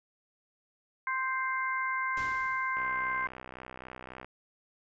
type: harmonic tone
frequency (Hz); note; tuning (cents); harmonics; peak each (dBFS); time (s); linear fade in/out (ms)
523; C5; -1; 2 / 3 / 4; -32 / -34 / -35; 1.07-3.27; 2
type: noise with exponential decay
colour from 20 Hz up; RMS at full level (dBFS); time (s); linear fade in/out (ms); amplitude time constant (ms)
pink; -42; 2.17-3.05; 2; 190
type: click train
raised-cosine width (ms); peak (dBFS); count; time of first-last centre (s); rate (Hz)
0.5; -28; 95; 2.77-4.246; 63.7
effects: resampled to 16000 Hz